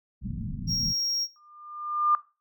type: low-pass noise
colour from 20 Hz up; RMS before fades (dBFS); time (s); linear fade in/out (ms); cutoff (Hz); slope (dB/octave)
white; -33; 0.21-0.94; 50; 220; 48
type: tone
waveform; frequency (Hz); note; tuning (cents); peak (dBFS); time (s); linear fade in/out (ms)
triangle; 5588; F8; 0; -24; 0.67-1.28; 50
type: tone with exponential growth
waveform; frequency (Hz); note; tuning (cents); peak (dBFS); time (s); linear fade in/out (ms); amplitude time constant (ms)
sine; 1200; D6; +37; -17; 1.36-2.15; 1; 170
effects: noise-tail reverb RT60 0.3 s tail -18 dB re dry